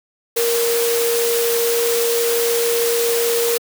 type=tone in noise; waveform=sine; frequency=468.3 Hz; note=A#4; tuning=8 cents sharp; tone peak=-16 dBFS; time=0.36-3.58 s; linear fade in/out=10 ms; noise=white; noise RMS=-22 dBFS; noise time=0.36-3.58 s; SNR=+3 dB; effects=high-pass 300 Hz 12 dB/octave